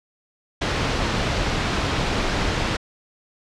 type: low-pass noise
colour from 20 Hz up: pink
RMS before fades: -23 dBFS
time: 0.61-2.77 s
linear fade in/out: 10 ms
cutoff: 4600 Hz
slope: 12 dB/octave
effects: low-pass 8000 Hz 12 dB/octave